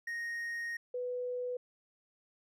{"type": "tone pair in turn", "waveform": ["triangle", "sine"], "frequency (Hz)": [1864.7, 495.5], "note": ["A#6", "B4"], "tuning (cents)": [0, 6], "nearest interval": "octave + major seventh", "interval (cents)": 2294, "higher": "first", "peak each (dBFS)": [-34, -34], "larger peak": "neither", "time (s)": [[0.07, 0.77], [0.94, 1.57]], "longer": "first", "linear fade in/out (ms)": 5, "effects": []}